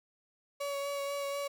35% pulse tone with vibrato, 563 Hz, C#5, 27 cents sharp, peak -32 dBFS, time 0.6-1.48 s, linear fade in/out 10 ms, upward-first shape sine, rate 4.1 Hz, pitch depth 14 cents each way, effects none

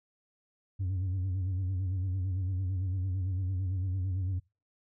sine tone with vibrato, 93.3 Hz, F#2, 15 cents sharp, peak -26 dBFS, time 0.79-4.4 s, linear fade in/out 20 ms, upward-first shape sine, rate 8.9 Hz, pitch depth 73 cents each way, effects noise-tail reverb RT60 0.3 s tail -26 dB re dry + tanh soft clip ceiling -28 dBFS

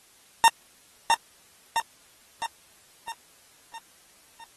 40% pulse tone with echo, 916 Hz, A#5, 31 cents flat, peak -12 dBFS, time 0.44-0.48 s, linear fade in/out 0 ms, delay 660 ms, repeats 6, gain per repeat -5 dB, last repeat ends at 4.44 s, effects white hiss -57 dBFS RMS until 4.56 s + AAC 32 kbps

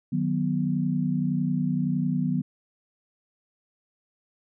sine chord, B major, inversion first, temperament just, 154.34 / 185.21 / 246.9 Hz, D#3 / F#3 / B3, -14 / +2 / 0 cents, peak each -27 dBFS, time 0.12-2.42 s, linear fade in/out 10 ms, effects none

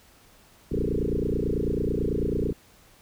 sine tone with frequency modulation, 230 Hz, A#3, 23 cents flat, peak -23 dBFS, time 0.71-2.53 s, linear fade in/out 10 ms, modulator 29.1 Hz, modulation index 7.8, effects pink hiss -56 dBFS RMS until 3.01 s

